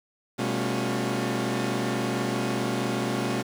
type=tone cluster; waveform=sawtooth; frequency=125.4 / 199.7 / 224.3 / 278.8 / 358.8 Hz; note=B2 / G3 / A3 / C#4 / F4; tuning=+27 / +32 / +34 / +10 / +47 cents; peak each=-28 dBFS; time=0.38-3.43 s; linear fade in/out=20 ms; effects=low-pass 9000 Hz 12 dB/octave + 8-bit